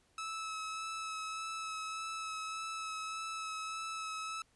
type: tone with vibrato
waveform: sawtooth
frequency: 1300 Hz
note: E6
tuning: 24 cents flat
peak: -35 dBFS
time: 0.18-4.42 s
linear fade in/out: 2 ms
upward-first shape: sine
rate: 1.7 Hz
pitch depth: 15 cents each way
effects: pink hiss -71 dBFS RMS until 4.55 s + resampled to 24000 Hz